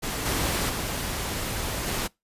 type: noise with level steps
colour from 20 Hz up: pink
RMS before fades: -30 / -26 / -30 / -28 dBFS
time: 0.02-2.08 s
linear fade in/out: 20 ms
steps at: 0.25 / 0.69 / 1.86 s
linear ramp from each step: 10 ms
effects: noise-tail reverb RT60 0.2 s tail -24 dB re dry + resampled to 32000 Hz